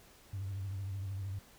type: tone with vibrato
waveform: sine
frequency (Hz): 97.2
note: G2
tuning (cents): -14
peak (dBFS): -35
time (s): 0.33-1.39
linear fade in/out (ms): 5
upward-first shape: sine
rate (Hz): 13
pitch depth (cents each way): 65
effects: tanh soft clip ceiling -33 dBFS + pink hiss -60 dBFS RMS until 1.58 s